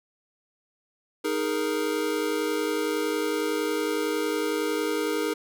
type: chord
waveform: square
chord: D# suspended fourth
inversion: none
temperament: equal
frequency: 311.1 / 415.3 / 466.2 Hz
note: D#4 / G#4 / A#4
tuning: 0 / 0 / 0 cents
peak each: -30 dBFS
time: 1.24-5.34 s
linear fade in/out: 10 ms
effects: none